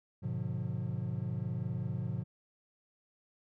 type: chord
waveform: triangle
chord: G# diminished seventh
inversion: none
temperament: just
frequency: 103.83 / 124.59 / 149.51 / 179.41 Hz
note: G#2 / B2 / D3 / F3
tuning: 0 / +16 / +31 / +47 cents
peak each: -37 / -35 / -39 / -38 dBFS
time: 0.22-2.24 s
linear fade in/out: 20 ms
effects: none